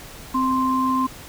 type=tone pair together; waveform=sine; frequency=260.3 / 1046.5 Hz; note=C4 / C6; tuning=-9 / 0 cents; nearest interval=2 octaves; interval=2409 cents; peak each=-21 / -20 dBFS; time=0.34-1.07 s; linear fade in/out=10 ms; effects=pink hiss -40 dBFS RMS until 1.28 s